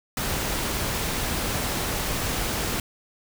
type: noise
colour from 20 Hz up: pink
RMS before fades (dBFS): -27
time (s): 0.17-2.8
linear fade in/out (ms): 2
effects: none